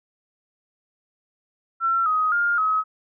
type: tone with pitch steps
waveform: sine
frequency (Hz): 1351 / 1257 / 1409 / 1275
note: E6 / D#6 / F6 / D#6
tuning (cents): +42 / +17 / +15 / +42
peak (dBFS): -18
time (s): 1.8-2.84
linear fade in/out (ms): 50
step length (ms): 260
effects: none